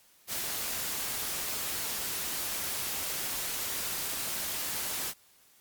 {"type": "noise", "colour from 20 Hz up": "white", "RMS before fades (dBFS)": -34, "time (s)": [0.27, 5.14], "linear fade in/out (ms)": 50, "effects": ["white hiss -62 dBFS RMS until 5.6 s", "Opus 48 kbps"]}